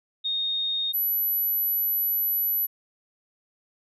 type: tone pair in turn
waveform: sine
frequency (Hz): 3700 / 11897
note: A#7 / F#9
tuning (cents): -14 / +8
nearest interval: octave + minor sixth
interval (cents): 2022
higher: second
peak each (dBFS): -24 / -22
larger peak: second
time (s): 0.24-0.93 / 0.93-2.67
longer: second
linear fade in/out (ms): 20
effects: none